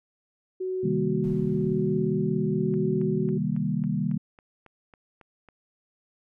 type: tone with tremolo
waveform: sine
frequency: 372.4 Hz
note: F#4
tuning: 11 cents sharp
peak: -26 dBFS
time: 0.6-3.38 s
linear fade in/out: 10 ms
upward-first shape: sine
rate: 0.98 Hz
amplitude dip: 30%
type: chord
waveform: sine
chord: C minor seventh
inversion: none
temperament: equal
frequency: 130.81 / 155.56 / 196 / 233.1 Hz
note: C3 / Eb3 / G3 / Bb3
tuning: 0 / 0 / 0 / 0 cents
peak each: -33 / -28 / -28 / -30 dBFS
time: 0.83-4.18 s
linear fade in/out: 10 ms
type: noise with exponential decay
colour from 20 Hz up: brown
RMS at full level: -43 dBFS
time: 1.24-3.08 s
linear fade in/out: 0 ms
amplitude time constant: 400 ms
type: click train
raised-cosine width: 0.5 ms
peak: -35 dBFS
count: 11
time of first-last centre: 2.74-5.487 s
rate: 3.64 Hz
effects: none